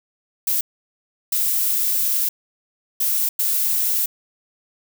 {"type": "noise bursts at uneven times", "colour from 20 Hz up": "violet", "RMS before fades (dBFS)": -20, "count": 4, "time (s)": [[0.47, 0.61], [1.32, 2.29], [3, 3.29], [3.39, 4.06]], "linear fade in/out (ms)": 5, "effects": []}